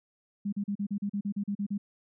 sine tone bursts, 202.4 Hz, G#3, 44 cents flat, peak -28 dBFS, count 12, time 0.45-1.78 s, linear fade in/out 10 ms, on 76 ms, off 38 ms, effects none

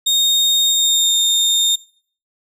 30% pulse tone with pitch glide, 3700 to 3655 Hz, A#7 to A#7, -14 to -35 cents, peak -10 dBFS, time 0.06-1.76 s, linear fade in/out 10 ms, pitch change -21 cents, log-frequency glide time 0.64-1.13 s, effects noise-tail reverb RT60 0.5 s tail -20 dB re dry

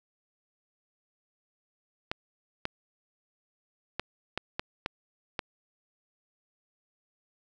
clicks, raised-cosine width 0.3 ms, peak -14 dBFS, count 7, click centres 2.115 / 2.654 / 3.996 / 4.376 / 4.595 / 4.861 / 5.392 s, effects none

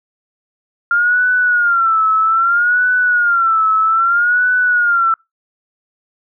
sine tone with vibrato, 1392 Hz, F6, 6 cents flat, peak -10 dBFS, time 0.91-5.14 s, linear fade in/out 2 ms, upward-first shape sine, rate 0.62 Hz, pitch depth 120 cents each way, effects noise-tail reverb RT60 0.2 s tail -26 dB re dry

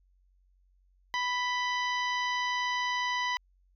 harmonic tone with a mistuned harmonic, 987.8 Hz, B5, in tune, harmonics 1 / 2 / 3 / 4 / 5 / 6, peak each -31 / -32 / -38 / -42 / -44 / -48 dBFS, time 1.14-3.37 s, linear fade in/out 0 ms, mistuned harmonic 3, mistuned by +46 cents, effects added 46 Hz sine -63 dBFS peak until 3.75 s

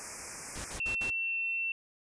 white band-stop noise, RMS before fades -40 dBFS, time 0-0.78 s, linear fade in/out 0 ms, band 2500 to 5000 Hz, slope 96 dB/octave
pink noise bursts, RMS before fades -41 dBFS, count 4, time 0.55-1.105 s, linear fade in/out 10 ms, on 99 ms, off 53 ms
sine tone, 2699 Hz, E7, 40 cents sharp, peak -30 dBFS, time 0.8-1.72 s, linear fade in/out 2 ms
effects resampled to 22050 Hz

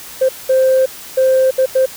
sine tone bursts at uneven times, 523 Hz, C5, 1 cent flat, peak -7 dBFS, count 5, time 0.21-0.29 / 0.49-0.86 / 1.17-1.51 / 1.58-1.66 / 1.75-1.86 s, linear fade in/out 10 ms, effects tanh soft clip ceiling -6 dBFS + white hiss -33 dBFS RMS until 1.96 s

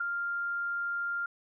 sine tone with ADSR envelope, 1396.9 Hz, F6, in tune, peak -26 dBFS, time 0-1.26 s, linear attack 9 ms, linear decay 5 ms, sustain -4 dB, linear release 4 ms, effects none

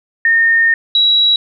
sine tone pair in turn, 1830 / 3886 Hz, A#6 / B7, -32 / -29 cents, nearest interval octave + minor second, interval 1303 cents, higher second, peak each -8 dBFS, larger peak neither, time 0.25-0.74 / 0.95-1.36 s, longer first, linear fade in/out 2 ms, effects none

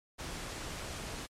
pink noise, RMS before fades -41 dBFS, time 0.18-1.27 s, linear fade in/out 20 ms, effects low-pass 9000 Hz 12 dB/octave + MP3 64 kbps

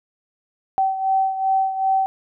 sine beating tone pair, 768 / 770.6 Hz, G5 / G5, -36 / -30 cents, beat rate 2.6 Hz, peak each -18 / -24 dBFS, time 0.78-2.06 s, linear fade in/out 0 ms, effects none

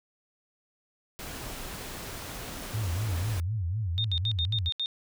pink noise, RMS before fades -39 dBFS, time 1.19-3.4 s, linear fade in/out 0 ms
sine tone with vibrato, 96.9 Hz, G2, 20 cents flat, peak -27 dBFS, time 2.73-4.7 s, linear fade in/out 20 ms, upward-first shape sine, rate 4 Hz, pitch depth 260 cents each way
sine tone bursts, 3660 Hz, A#7, 32 cents flat, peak -27 dBFS, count 7, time 3.98-4.859 s, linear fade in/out 0 ms, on 63 ms, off 73 ms
effects none

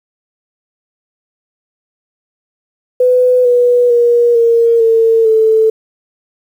sine tone with pitch steps, 501 / 488.4 / 476.2 / 464.2 / 452.6 / 441.2 Hz, B4 / B4 / A#4 / A#4 / A4 / A4, +25 / -19 / +37 / -7 / +49 / +5 cents, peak -6 dBFS, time 3-5.7 s, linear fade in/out 5 ms, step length 450 ms, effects 7-bit

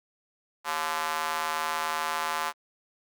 square tone with high-pass filter, 78.8 Hz, D#2, 23 cents sharp, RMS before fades -30 dBFS, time 0.64-2.53 s, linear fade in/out 50 ms, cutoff 1000 Hz, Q 2.3, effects Opus 48 kbps

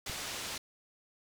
white low-pass noise, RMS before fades -40 dBFS, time 0.06-0.58 s, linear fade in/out 5 ms, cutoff 6500 Hz, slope 12 dB/octave
click, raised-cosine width 5 ms, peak -30 dBFS, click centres 0.097 s
effects none

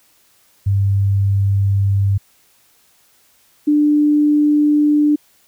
sine tone pair in turn, 99 / 296.7 Hz, G2 / D4, +18 / +18 cents, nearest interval octave + perfect fifth, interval 1900 cents, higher second, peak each -12 / -10 dBFS, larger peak second, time 0.66-2.18 / 3.67-5.16 s, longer first, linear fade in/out 10 ms, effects white hiss -55 dBFS RMS until 5.47 s

